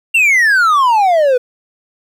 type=exponential sweep; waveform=triangle; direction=down; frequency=2794 to 484 Hz; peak=-6 dBFS; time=0.14-1.38 s; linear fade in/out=10 ms; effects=8-bit